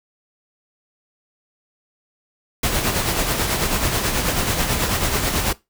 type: noise with tremolo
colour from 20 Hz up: pink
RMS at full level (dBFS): -19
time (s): 2.63-5.53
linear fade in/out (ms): 5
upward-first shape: sine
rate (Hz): 9.2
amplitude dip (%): 45
effects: noise-tail reverb RT60 0.2 s tail -19 dB re dry